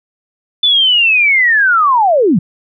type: linear sweep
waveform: sine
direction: down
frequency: 3520 to 146.8 Hz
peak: -7 dBFS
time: 0.63-2.39 s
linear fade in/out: 5 ms
effects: none